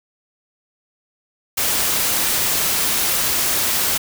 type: noise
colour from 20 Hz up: white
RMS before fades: -19 dBFS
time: 1.57-3.98 s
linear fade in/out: 10 ms
effects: none